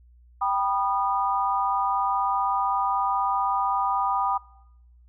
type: chord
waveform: sine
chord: G augmented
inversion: none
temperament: just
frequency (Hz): 784 / 980 / 1225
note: G5 / B5 / D#6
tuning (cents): 0 / -14 / -27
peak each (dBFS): -26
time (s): 0.41-4.38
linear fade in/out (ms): 10
effects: noise-tail reverb RT60 0.8 s tail -21 dB re dry + added 60 Hz sine -51 dBFS peak until 5.08 s